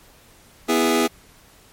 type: chord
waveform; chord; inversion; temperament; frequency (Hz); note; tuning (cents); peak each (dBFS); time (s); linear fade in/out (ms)
sawtooth; E major; second; just; 247.2 / 329.6 / 412; B3 / E4 / G#4; +2 / 0 / -14; -17; 0.68-1.08; 20
effects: pink hiss -51 dBFS RMS until 1.72 s + MP3 64 kbps